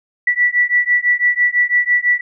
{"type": "beating tone pair", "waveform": "sine", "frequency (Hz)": [1954, 1960], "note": ["B6", "B6"], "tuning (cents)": [-19, -14], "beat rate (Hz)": 6, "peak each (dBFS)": -15, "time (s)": [0.27, 2.21], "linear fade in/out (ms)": 5, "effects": []}